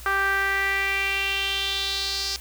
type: tone with band-pass filter sweep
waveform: sawtooth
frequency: 392 Hz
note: G4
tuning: in tune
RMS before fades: -25 dBFS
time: 0.06-2.36 s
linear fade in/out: 0 ms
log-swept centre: 1400 to 5000 Hz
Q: 4.1
effects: added 60 Hz sine -40 dBFS peak until 2.4 s + white hiss -44 dBFS RMS until 2.4 s